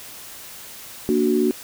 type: chord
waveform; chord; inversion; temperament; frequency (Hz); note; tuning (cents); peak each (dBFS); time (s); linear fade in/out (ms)
sine; Bb augmented; none; equal; 233.1 / 293.7 / 370; Bb3 / D4 / F#4; 0 / 0 / 0; -21 / -22 / -19; 1.09-1.51; 0
effects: white hiss -39 dBFS RMS until 1.63 s